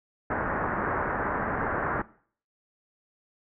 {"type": "low-pass noise", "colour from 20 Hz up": "white", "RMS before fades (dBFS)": -29, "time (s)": [0.3, 2.02], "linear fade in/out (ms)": 5, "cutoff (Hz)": 1700, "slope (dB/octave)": 48, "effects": ["noise-tail reverb RT60 0.5 s tail -19 dB re dry"]}